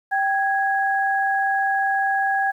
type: tone pair together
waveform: sine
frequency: 782 / 1657 Hz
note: G5 / G#6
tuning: -4 / -4 cents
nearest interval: octave + minor second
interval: 1300 cents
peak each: -20 / -22 dBFS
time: 0.11-2.52 s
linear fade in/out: 20 ms
effects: 9-bit